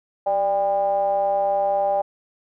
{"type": "ring-modulated tone", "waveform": "triangle", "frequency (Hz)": 103.83, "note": "G#2", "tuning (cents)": 0, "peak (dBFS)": -13, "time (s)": [0.26, 2.02], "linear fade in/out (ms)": 10, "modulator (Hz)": 695, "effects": []}